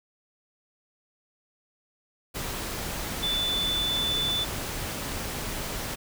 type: tone in noise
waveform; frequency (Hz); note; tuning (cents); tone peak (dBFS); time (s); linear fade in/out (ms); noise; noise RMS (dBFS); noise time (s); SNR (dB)
sine; 3500; A7; -10; -25; 3.22-4.45; 20; pink; -33; 2.34-5.96; +5
effects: none